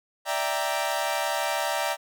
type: chord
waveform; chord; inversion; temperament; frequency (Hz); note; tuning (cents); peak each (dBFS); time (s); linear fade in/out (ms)
sawtooth; E half-diminished seventh; third; equal; 587.3 / 659.3 / 784 / 932.3; D5 / E5 / G5 / Bb5; 0 / 0 / 0 / 0; -27; 0.25-1.97; 50
effects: none